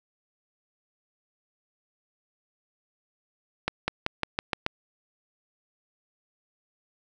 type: accelerating click train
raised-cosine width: 0.3 ms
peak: -9 dBFS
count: 7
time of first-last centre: 3.68-4.664 s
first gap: 200 ms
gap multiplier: 0.92
effects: none